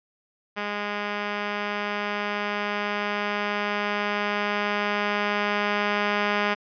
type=tone with level ramp; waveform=5% pulse; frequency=206.1 Hz; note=G#3; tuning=13 cents flat; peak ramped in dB=-16 to -10 dBFS; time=0.56-6.55 s; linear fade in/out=20 ms; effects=resampled to 11025 Hz